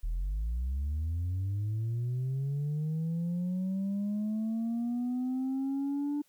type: linear sweep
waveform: sine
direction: up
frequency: 37.8 to 293.7 Hz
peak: -27 dBFS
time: 0.03-6.22 s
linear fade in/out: 10 ms
effects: tanh soft clip ceiling -28 dBFS + white hiss -69 dBFS RMS until 6.28 s